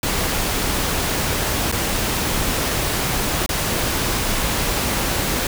pink noise with dropouts, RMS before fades -21 dBFS, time 0.03-5.47 s, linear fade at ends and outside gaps 2 ms, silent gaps 1.716-1.724 / 3.462-3.491 s, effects none

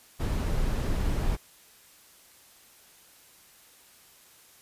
brown noise, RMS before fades -27 dBFS, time 0.19-1.37 s, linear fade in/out 20 ms, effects white hiss -56 dBFS RMS until 4.61 s + resampled to 32000 Hz

